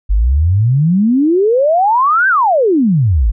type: exponential two-way sweep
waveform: sine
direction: up then down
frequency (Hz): 46.25 to 1603 to 46.25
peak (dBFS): -8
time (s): 0.09-3.32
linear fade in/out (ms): 20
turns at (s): 2.28
effects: none